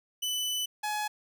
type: tone pair in turn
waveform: sawtooth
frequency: 2993 / 844 Hz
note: F#7 / G#5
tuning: +19 / +28 cents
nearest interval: octave + minor seventh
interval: 2191 cents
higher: first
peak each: -26 / -26 dBFS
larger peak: neither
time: 0.22-0.66 / 0.83-1.08 s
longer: first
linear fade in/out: 10 ms
effects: none